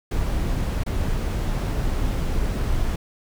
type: noise with dropouts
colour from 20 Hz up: brown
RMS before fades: -23 dBFS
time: 0.11-2.96 s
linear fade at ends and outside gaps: 5 ms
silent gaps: 0.836-0.862 s
effects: none